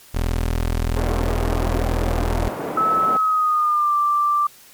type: tone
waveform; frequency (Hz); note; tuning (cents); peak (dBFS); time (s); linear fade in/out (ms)
25% pulse; 41.16; E1; -2; -15; 0.14-2.49; 10
type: band-pass noise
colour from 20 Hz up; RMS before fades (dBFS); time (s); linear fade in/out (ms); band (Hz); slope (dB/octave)
pink; -27; 0.96-3.17; 0; 290 to 880; 12
type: tone with pitch glide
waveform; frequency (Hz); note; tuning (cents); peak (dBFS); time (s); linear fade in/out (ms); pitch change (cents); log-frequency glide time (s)
sine; 1299 to 1177.5; E6 to D6; -26 to +4; -15; 2.77-4.47; 5; -170; 3.06-3.95
effects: white hiss -47 dBFS RMS until 4.73 s + MP3 96 kbps